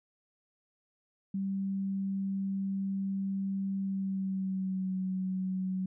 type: tone with pitch glide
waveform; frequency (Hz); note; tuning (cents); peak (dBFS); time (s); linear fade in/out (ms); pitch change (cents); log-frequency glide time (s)
sine; 194.6 to 187.21; G3 to F#3; -12 to +21; -30; 1.34-5.86; 5; -67; 3.8-4.96
effects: none